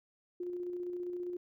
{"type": "tone with tremolo", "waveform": "sine", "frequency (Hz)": 355, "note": "F4", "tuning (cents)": 28, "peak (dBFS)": -35, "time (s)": [0.4, 1.37], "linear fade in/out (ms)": 5, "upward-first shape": "square", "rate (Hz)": 15, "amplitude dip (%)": 25, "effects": []}